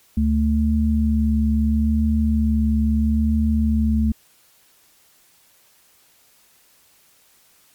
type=tone pair together; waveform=sine; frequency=73.08 / 220 Hz; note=D2 / A3; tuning=-8 / 0 cents; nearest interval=octave + perfect fifth; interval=1908 cents; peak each=-18 / -18 dBFS; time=0.17-4.12 s; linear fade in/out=5 ms; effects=white hiss -56 dBFS RMS until 7.74 s + MP3 96 kbps